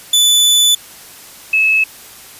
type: tone pair in turn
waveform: sawtooth / sine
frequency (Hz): 3486 / 2594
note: A7 / E7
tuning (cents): -17 / -28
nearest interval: perfect fourth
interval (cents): 511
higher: first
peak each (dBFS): -5 / -9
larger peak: first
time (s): 0.13-0.75 / 1.53-1.84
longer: first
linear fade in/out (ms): 5
effects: white hiss -37 dBFS RMS until 2.39 s + resampled to 32000 Hz